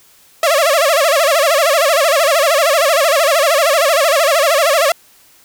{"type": "tone with vibrato", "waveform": "sawtooth", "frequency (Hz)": 610, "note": "D#5", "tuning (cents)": -34, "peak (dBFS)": -6, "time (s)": [0.43, 4.92], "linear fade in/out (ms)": 2, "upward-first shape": "sine", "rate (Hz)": 13, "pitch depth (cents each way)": 200, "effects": ["white hiss -48 dBFS RMS until 5.44 s"]}